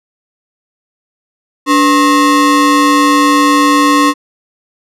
square ring-modulated tone, 392 Hz, G4, in tune, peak -4 dBFS, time 1.66-4.14 s, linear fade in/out 50 ms, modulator 682 Hz, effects low-pass 11000 Hz 12 dB/octave

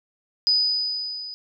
sine tone with level ramp, 4978 Hz, D#8, in tune, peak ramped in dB -15 to -33 dBFS, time 0.47-1.34 s, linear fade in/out 0 ms, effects none

